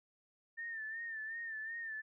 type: tone with vibrato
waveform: sine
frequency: 1799 Hz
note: A6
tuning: 38 cents sharp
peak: -40 dBFS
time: 0.57-2.02 s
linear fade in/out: 20 ms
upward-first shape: sine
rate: 2.7 Hz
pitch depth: 60 cents each way
effects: none